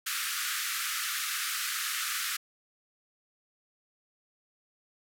pink band-pass noise, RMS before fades -33 dBFS, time 0.06-2.37 s, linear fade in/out 10 ms, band 1200 to 16000 Hz, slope 96 dB/octave, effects none

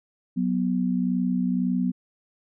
sine tone pair together, 184.8 / 246.7 Hz, F#3 / B3, -2 / -2 cents, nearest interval perfect fourth, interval 500 cents, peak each -24 dBFS, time 0.36-1.92 s, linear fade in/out 20 ms, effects none

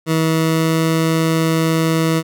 20% pulse tone with pitch glide, 160.7 to 161.91 Hz, E3 to E3, -44 to -31 cents, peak -9 dBFS, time 0.06-2.23 s, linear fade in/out 50 ms, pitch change +13 cents, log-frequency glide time 0.18-0.86 s, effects none

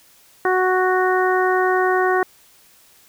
harmonic tone, 370 Hz, F#4, in tune, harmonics 1 / 2 / 3 / 4 / 5, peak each -18 / -21 / -23 / -24 / -25 dBFS, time 0.45-2.23 s, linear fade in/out 2 ms, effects white hiss -52 dBFS RMS until 3.08 s

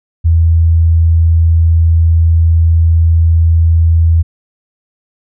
sine tone, 82.41 Hz, E2, in tune, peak -5 dBFS, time 0.24-4.23 s, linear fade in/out 20 ms, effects none

